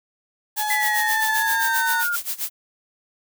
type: tone with pitch glide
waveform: 35% pulse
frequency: 848 to 914.1 Hz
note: G#5 to A#5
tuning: +36 to -34 cents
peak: -21 dBFS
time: 0.56-2.05 s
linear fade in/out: 50 ms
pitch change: +130 cents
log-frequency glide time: 0.96-1.68 s
type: noise with tremolo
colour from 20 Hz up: blue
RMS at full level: -25 dBFS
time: 0.56-2.5 s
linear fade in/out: 20 ms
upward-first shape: sine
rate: 7.6 Hz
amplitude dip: 90%
type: exponential sweep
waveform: sine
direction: down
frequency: 2016 to 1400 Hz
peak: -21 dBFS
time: 0.7-2.16 s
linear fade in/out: 5 ms
effects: none